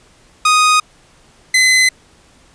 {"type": "tone pair in turn", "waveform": "sawtooth", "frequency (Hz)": [1244.5, 2035], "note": ["D#6", "C7"], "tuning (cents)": [0, -49], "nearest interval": "major sixth", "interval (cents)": 851, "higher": "second", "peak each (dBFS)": -5, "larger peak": "neither", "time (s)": [[0.45, 0.8], [1.54, 1.89]], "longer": "neither", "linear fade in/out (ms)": 5, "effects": ["pink hiss -49 dBFS RMS until 2.54 s", "resampled to 22050 Hz"]}